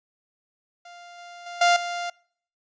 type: tone with level steps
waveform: sawtooth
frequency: 698.5 Hz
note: F5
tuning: in tune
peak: -39 / -37 / -31 / -12 / -24 dBFS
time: 0.85-2.1 s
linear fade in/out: 5 ms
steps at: 1.18 / 1.46 / 1.61 / 1.76 s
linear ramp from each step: 5 ms
effects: noise-tail reverb RT60 0.6 s tail -25 dB re dry + resampled to 16000 Hz